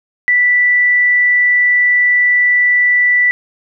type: tone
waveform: sine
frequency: 1970 Hz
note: B6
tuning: 5 cents flat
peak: -8 dBFS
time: 0.28-3.31 s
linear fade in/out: 0 ms
effects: none